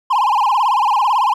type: tone with vibrato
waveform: triangle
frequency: 932.3 Hz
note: A#5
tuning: in tune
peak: -10 dBFS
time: 0.1-1.34 s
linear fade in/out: 10 ms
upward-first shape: sine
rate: 18 Hz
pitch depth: 240 cents each way
effects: none